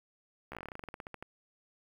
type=slowing click train; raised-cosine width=0.5 ms; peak=-27 dBFS; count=19; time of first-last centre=0.52-1.226 s; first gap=14 ms; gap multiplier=1.11; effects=9-bit

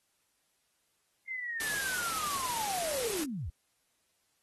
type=linear sweep; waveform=sine; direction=down; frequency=2100 to 56.1 Hz; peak=-34 dBFS; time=1.28-3.5 s; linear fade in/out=5 ms
type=noise; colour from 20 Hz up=white; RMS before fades=-36 dBFS; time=1.6-3.24 s; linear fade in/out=2 ms
effects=white hiss -75 dBFS RMS until 4.42 s + AAC 32 kbps

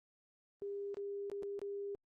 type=tone with dropouts; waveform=sine; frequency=401.9 Hz; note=G4; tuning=43 cents sharp; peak=-39 dBFS; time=0.62-1.95 s; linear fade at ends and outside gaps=0 ms; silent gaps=0.944-0.97 / 1.299-1.316 / 1.425-1.432 / 1.592-1.616 s; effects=Opus 24 kbps

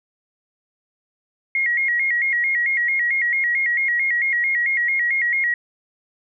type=tone with vibrato; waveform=sine; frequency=2023 Hz; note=B6; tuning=41 cents sharp; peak=-17 dBFS; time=1.55-5.54 s; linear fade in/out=2 ms; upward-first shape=square; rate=4.5 Hz; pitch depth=100 cents each way; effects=none

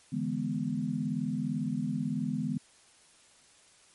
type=chord; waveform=sine; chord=E dominant seventh; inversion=third; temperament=equal; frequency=146.83 / 164.81 / 207.7 / 246.9 Hz; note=D3 / E3 / G#3 / B3; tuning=0 / 0 / 0 / 0 cents; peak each=-36 / -36 / -34 / -33 dBFS; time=0.12-2.58 s; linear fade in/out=10 ms; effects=white hiss -60 dBFS RMS until 3.94 s + MP3 48 kbps

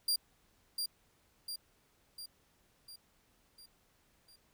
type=tone with echo; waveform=sawtooth; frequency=4768 Hz; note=D8; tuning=25 cents sharp; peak=-26 dBFS; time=0.08-0.16 s; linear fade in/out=5 ms; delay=700 ms; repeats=6; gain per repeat=-5 dB; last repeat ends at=4.36 s; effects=pink hiss -71 dBFS RMS until 4.53 s

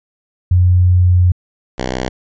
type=tone pair in turn; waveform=sine / 5% pulse; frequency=89.9 / 63.57 Hz; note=F#2 / C2; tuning=-49 / -49 cents; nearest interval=tritone; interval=600 cents; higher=first; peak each=-7 dBFS; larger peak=neither; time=0.51-1.32 / 1.78-2.09 s; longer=first; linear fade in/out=5 ms; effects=resampled to 16000 Hz

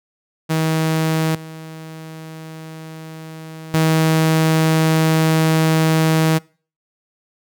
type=tone with level steps; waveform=sawtooth; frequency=159.5 Hz; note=D#3; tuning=43 cents sharp; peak=-12 / -28 / -9 dBFS; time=0.49-6.39 s; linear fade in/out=20 ms; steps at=1.35 / 3.74 s; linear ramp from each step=2 ms; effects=noise-tail reverb RT60 0.4 s tail -24 dB re dry

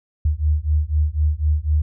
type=beating tone pair; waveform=sine; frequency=74 / 78 Hz; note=D2 / D#2; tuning=+14 / +5 cents; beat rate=4 Hz; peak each=-19 dBFS; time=0.25-1.82 s; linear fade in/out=5 ms; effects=none

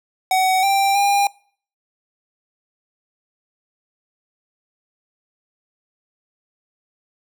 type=tone with pitch steps; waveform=square; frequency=751 / 787 / 804 Hz; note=F#5 / G5 / G5; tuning=+26 / +7 / +44 cents; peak=-15 dBFS; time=0.31-1.27 s; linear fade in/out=2 ms; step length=320 ms; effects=noise-tail reverb RT60 0.5 s tail -24 dB re dry

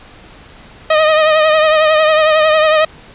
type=tone with vibrato; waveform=sawtooth; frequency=622.3 Hz; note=D#5; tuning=in tune; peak=-4 dBFS; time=0.9-2.85 s; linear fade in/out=5 ms; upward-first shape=triangle; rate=11 Hz; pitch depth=49 cents each way; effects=pink hiss -39 dBFS RMS until 3.14 s + resampled to 8000 Hz

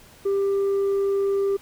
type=tone with tanh clipping; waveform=sine; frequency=395.5 Hz; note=G4; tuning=15 cents sharp; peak=-20 dBFS; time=0.25-1.57 s; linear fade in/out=10 ms; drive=2 dB; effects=pink hiss -50 dBFS RMS until 1.61 s

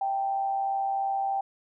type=tone with amplitude modulation; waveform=sine; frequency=784 Hz; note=G5; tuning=in tune; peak=-23 dBFS; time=0.01-1.41 s; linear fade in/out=5 ms; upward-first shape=sine; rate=123 Hz; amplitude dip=45%; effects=none

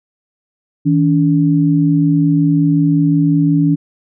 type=tone pair together; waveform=sine; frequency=160.22 / 285.7 Hz; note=E3 / D4; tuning=-49 / -48 cents; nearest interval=minor seventh; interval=1001 cents; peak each=-12 dBFS; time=0.85-3.76 s; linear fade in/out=20 ms; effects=none

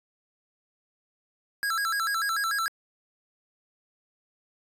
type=tone with vibrato; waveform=square; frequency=1480 Hz; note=F#6; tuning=in tune; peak=-26 dBFS; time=1.63-2.68 s; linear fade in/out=0 ms; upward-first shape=square; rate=6.8 Hz; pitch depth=180 cents each way; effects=resampled to 32000 Hz

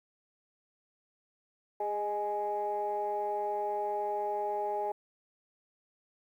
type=tone cluster; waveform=sine; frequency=411.2 / 619 / 833 Hz; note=G#4 / D#5 / G#5; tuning=-17 / -9 / +5 cents; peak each=-35 / -36 / -32 dBFS; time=1.8-4.92 s; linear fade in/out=5 ms; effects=tanh soft clip ceiling -23 dBFS + 11-bit

